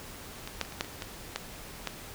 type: clicks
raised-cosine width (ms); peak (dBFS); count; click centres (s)
0.2; -30 / -20 / -11 / -28 / -26 / -11 / -27 / -18 / -13 / -14; 10; 0.385 / 0.475 / 0.613 / 0.65 / 0.723 / 0.809 / 0.846 / 1.022 / 1.36 / 1.873
effects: pink hiss -45 dBFS RMS until 2.14 s